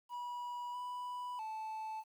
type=tone with pitch steps; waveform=triangle; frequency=972 / 987 / 875 Hz; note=B5 / B5 / A5; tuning=-28 / -1 / -10 cents; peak=-38 dBFS; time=0.09-2.04 s; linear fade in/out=50 ms; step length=650 ms; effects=11-bit